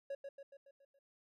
triangle tone with echo, 554.4 Hz, C#5, in tune, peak -37 dBFS, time 0.1-0.15 s, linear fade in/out 5 ms, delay 140 ms, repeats 6, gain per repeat -5 dB, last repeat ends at 0.99 s, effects none

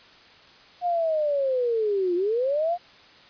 sine linear two-way sweep, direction down then up, 720 to 343.1 to 720 Hz, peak -21 dBFS, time 0.81-2.78 s, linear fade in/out 50 ms, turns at 2.15 s, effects white hiss -51 dBFS RMS until 3.29 s + resampled to 11025 Hz

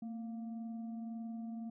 sine tone with frequency modulation, 226.1 Hz, A3, 47 cents sharp, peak -40 dBFS, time 0.02-1.7 s, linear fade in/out 5 ms, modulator 474 Hz, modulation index 0.32, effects none

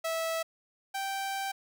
sawtooth tone pair in turn, 653 / 781.3 Hz, E5 / G5, -17 / -6 cents, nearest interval minor third, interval 311 cents, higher second, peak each -26 / -28 dBFS, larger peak first, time 0.04-0.43 / 0.94-1.52 s, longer second, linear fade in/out 10 ms, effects none

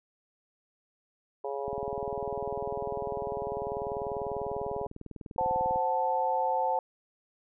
harmonic tone, 139.1 Hz, C#3, 6 cents sharp, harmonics 3 / 4 / 5 / 6 / 7, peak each -35 / -37 / -39 / -41 / -42 dBFS, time 1.44-4.87 s, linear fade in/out 5 ms
click train, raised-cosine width 3 ms, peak -29 dBFS, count 83, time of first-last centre 1.68-5.76 s, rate 20.1 Hz
sine chord, F# diminished, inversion second, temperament equal, 523.3 / 740 / 880 Hz, C5 / F#5 / A5, 0 / 0 / 0 cents, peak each -31 / -31 / -28 dBFS, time 5.38-6.79 s, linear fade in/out 2 ms
effects none

